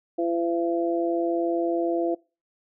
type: harmonic tone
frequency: 169.4 Hz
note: E3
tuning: 48 cents sharp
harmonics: 2 / 3 / 4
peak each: -24 / -30 / -28 dBFS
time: 0.18-2.15 s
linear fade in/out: 10 ms
effects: noise-tail reverb RT60 0.3 s tail -23 dB re dry